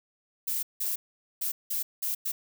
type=noise bursts at uneven times; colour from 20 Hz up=violet; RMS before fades=-30 dBFS; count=6; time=0.47-0.63 / 0.8-0.96 / 1.41-1.52 / 1.7-1.83 / 2.02-2.15 / 2.25-2.32 s; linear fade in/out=10 ms; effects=none